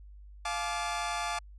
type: chord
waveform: sawtooth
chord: D minor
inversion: first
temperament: equal with one note detuned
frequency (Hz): 698.5 / 858.4 / 1174.7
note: F5 / A5 / D6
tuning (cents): 0 / -43 / 0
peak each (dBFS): -32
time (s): 0.45-1.39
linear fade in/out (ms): 5
effects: added 50 Hz sine -47 dBFS peak until 1.58 s + resampled to 22050 Hz